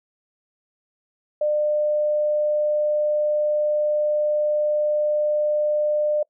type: tone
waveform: sine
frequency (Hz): 600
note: D5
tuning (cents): +37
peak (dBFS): -18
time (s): 1.41-6.23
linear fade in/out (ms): 5
effects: noise-tail reverb RT60 0.1 s tail -25 dB re dry